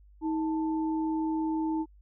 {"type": "tone pair together", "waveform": "sine", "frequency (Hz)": [317.6, 883], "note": ["D#4", "A5"], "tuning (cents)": [36, 6], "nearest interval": "octave + tritone", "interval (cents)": 1770, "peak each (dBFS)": [-27, -36], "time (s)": [0.21, 1.86], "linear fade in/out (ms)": 50, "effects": ["added 50 Hz sine -53 dBFS peak until 2.01 s"]}